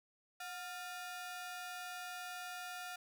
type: ring-modulated tone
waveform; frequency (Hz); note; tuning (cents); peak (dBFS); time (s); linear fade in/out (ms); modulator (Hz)
sawtooth; 1062; C6; +25; -37; 0.4-2.96; 5; 334
effects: none